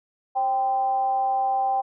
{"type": "tone with frequency modulation", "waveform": "sine", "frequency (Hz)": 784, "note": "G5", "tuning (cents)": 0, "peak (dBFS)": -20, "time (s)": [0.35, 1.82], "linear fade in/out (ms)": 20, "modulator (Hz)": 246, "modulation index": 0.33, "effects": []}